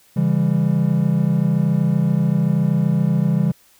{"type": "chord", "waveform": "triangle", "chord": "C# diminished", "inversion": "none", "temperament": "just", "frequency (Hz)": [138.59, 166.31, 199.57], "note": ["C#3", "E3", "G3"], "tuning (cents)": [0, 16, 31], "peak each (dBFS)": [-18, -16, -18], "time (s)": [0.16, 3.52], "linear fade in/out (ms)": 10, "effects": ["white hiss -54 dBFS RMS until 3.79 s"]}